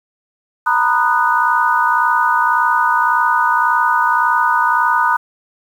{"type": "chord", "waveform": "sine", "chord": "B major seventh", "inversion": "third", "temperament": "just", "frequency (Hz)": [926, 987.8, 1234.7, 1481.6], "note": ["A#5", "B5", "D#6", "F#6"], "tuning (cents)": [-12, 0, -14, 2], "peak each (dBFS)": -17, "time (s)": [0.66, 5.17], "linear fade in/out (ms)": 10, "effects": ["7-bit"]}